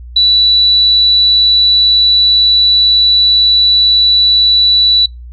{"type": "tone", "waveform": "sine", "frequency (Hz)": 3951, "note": "B7", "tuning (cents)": 0, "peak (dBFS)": -5, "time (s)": [0.16, 5.06], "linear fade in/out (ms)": 5, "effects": ["noise-tail reverb RT60 0.2 s tail -25 dB re dry", "added 60 Hz sine -27 dBFS peak until 5.32 s"]}